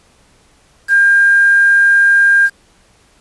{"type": "tone with quantisation", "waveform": "sine", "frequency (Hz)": 1604, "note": "G6", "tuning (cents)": 39, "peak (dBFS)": -6, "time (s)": [0.88, 2.5], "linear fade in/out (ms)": 50, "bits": 5, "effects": ["pink hiss -51 dBFS RMS until 3.2 s", "resampled to 24000 Hz"]}